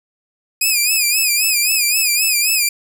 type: tone with vibrato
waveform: 10% pulse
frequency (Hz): 2483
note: D#7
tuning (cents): -4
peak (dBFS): -5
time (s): 0.61-2.69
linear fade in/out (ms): 5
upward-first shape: sine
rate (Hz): 3.8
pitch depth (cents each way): 96
effects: none